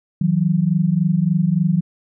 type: tone pair together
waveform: sine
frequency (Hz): 160 / 183.47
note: D#3 / F#3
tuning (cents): +49 / -14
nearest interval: major second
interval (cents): 237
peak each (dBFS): -17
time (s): 0.21-1.81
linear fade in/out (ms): 5
effects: none